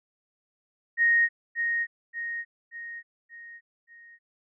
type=tone with echo; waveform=sine; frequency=1864.7 Hz; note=A#6; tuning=in tune; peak=-18 dBFS; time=0.97-1.29 s; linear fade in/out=50 ms; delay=580 ms; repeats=5; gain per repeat=-6 dB; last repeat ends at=4.19 s; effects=none